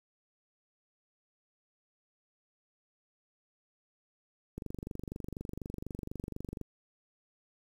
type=click train; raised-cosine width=3 ms; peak=-26 dBFS; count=50; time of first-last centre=4.58-6.613 s; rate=24.1 Hz; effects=9-bit